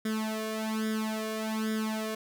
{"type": "tone with flanger", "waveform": "sawtooth", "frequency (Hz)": 218.5, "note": "A3", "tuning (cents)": -12, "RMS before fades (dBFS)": -32, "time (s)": [0.05, 2.15], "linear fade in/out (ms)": 5, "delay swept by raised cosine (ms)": [0.57, 1.77], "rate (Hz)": 1.2, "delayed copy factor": 0.9, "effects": ["11-bit"]}